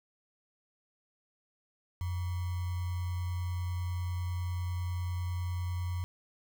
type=tone with sample-and-hold; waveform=sine; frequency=89 Hz; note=F2; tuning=33 cents sharp; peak=-31 dBFS; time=2.01-6.04 s; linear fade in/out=0 ms; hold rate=1050 Hz; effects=none